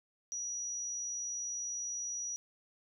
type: tone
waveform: sine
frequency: 5820 Hz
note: F#8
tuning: 29 cents flat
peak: -36 dBFS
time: 0.32-2.36 s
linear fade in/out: 0 ms
effects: none